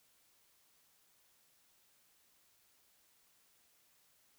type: silence
effects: white hiss -71 dBFS RMS until 4.38 s